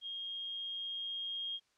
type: tone with level ramp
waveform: sine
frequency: 3242 Hz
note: G#7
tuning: 42 cents flat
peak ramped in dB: -39 to -36 dBFS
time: 0.01-1.6 s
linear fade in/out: 50 ms
effects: white hiss -74 dBFS RMS until 1.77 s + low-pass 6000 Hz 12 dB/octave